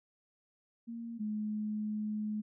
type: tone pair in turn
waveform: sine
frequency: 231.9 / 212.6 Hz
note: A#3 / G#3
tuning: -9 / +41 cents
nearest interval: major second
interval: 150 cents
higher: first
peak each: -39 / -33 dBFS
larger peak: second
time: 0.87-1.19 / 1.19-2.42 s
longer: second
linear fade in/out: 20 ms
effects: none